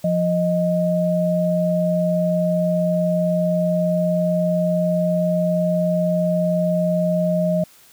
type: tone pair together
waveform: sine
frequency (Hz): 174.63 / 622.3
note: F3 / D#5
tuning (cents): 0 / 0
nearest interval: octave + minor seventh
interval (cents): 2200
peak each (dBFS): -19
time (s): 0.04-7.64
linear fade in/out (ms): 5
effects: white hiss -50 dBFS RMS until 7.92 s